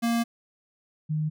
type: tone pair in turn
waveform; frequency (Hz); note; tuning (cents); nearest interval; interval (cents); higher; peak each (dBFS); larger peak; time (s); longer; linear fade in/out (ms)
square / sine; 233.1 / 154.1; A#3 / D#3; 0 / -16; perfect fifth; 716; first; -23 / -24; first; 0.02-0.24 / 1.09-1.3; first; 20
effects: none